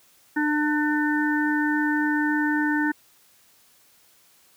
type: harmonic tone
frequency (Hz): 299.4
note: D4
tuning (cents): +33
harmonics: 1 / 3 / 5 / 6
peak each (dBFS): -22 / -30 / -28 / -28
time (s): 0.36-2.92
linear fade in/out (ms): 10
effects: white hiss -58 dBFS RMS until 4.56 s + high-pass 60 Hz 12 dB/octave